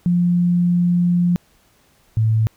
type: tone pair in turn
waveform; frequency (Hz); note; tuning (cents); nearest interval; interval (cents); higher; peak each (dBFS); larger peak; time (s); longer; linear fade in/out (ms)
sine; 175.5 / 110.56; F3 / A2; +9 / +9; minor sixth; 800; first; -13; neither; 0.06-1.36 / 2.17-2.47; first; 0
effects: pink hiss -57 dBFS RMS until 2.56 s

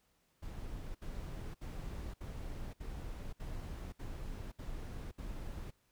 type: noise bursts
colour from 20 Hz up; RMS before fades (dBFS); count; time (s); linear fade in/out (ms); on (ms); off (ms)
brown; -43; 9; 0.42-5.71; 10; 530; 65
effects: pink hiss -75 dBFS RMS until 5.91 s

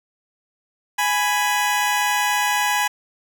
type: tone pair together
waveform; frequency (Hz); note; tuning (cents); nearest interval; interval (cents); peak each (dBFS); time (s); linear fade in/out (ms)
20% pulse; 831.8 / 990; G#5 / B5; +2 / +4; minor third; 302; -15 / -17; 0.98-2.88; 10
effects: none

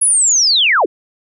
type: linear sweep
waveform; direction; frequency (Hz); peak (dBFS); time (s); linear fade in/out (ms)
sine; down; 10548 to 267.9; -9; 0.01-0.86; 10
effects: none

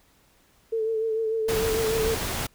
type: tone with vibrato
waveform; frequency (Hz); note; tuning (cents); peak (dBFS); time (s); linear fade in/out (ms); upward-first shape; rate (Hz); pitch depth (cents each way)
sine; 444.2; A4; +16; -23; 0.72-2.15; 10; triangle; 6.7; 41
type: noise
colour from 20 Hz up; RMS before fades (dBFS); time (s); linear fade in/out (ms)
pink; -29; 1.48-2.47; 10
effects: pink hiss -61 dBFS RMS until 2.54 s

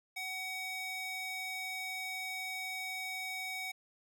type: tone with high-pass filter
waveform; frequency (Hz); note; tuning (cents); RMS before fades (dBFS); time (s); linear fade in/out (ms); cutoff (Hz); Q
square; 752; F#5; +28; -40; 0.16-3.72; 10; 1600; 5.2
effects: none

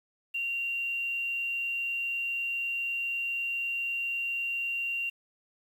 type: tone with quantisation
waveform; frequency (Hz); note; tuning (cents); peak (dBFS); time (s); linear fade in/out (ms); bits
sine; 2764; F7; -19; -29; 0.34-5.1; 10; 9
effects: none

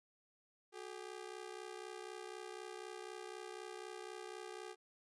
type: ring-modulated tone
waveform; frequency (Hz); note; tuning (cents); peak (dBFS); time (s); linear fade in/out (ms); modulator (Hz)
sawtooth; 399.4; G4; +32; -40; 0.72-4.76; 50; 32
effects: resampled to 24000 Hz

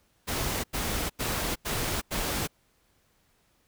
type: noise bursts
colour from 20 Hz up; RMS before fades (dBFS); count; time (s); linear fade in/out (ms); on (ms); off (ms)
pink; -30; 5; 0.27-2.476; 20; 370; 89
effects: pink hiss -68 dBFS RMS until 3.67 s

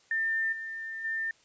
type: tone with level steps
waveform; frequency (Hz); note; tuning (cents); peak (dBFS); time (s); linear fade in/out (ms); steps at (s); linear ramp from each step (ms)
sine; 1798; A6; +37; -26 / -35 / -29; 0.11-1.31; 2; 0.52 / 1.04; 10
effects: white hiss -63 dBFS RMS until 1.44 s + resampled to 16000 Hz

